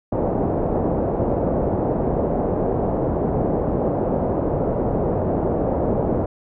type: low-pass noise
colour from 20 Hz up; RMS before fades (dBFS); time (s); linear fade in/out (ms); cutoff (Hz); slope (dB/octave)
white; -21; 0.12-6.26; 5; 650; 24
effects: none